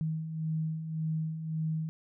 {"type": "beating tone pair", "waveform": "sine", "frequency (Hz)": [157.1, 158.9], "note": ["D#3", "D#3"], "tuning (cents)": [17, 37], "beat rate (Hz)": 1.8, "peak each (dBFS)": [-39, -31], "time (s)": [0.01, 1.89], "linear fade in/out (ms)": 0, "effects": []}